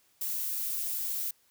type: noise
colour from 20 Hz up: violet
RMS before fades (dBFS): -33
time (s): 0.21-1.31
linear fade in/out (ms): 5
effects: white hiss -67 dBFS RMS until 1.5 s